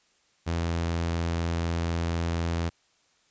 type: tone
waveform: sawtooth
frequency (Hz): 84.1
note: E2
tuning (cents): +35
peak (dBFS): -22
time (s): 0.46-2.7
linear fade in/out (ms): 20
effects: white hiss -66 dBFS RMS until 3.3 s + resampled to 16000 Hz